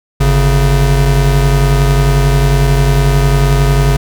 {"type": "tone pair together", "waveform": "square", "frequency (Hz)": [49.74, 138.1], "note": ["G1", "C#3"], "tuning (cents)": [26, -6], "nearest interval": "octave + tritone", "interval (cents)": 1768, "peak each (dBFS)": -11, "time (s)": [0.2, 3.97], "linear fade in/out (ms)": 10, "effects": []}